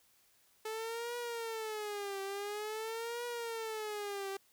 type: tone with vibrato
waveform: sawtooth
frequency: 433.5 Hz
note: A4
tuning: 26 cents flat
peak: -34 dBFS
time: 0.65-4.37 s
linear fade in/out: 5 ms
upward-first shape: triangle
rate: 0.48 Hz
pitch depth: 190 cents each way
effects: white hiss -69 dBFS RMS until 4.52 s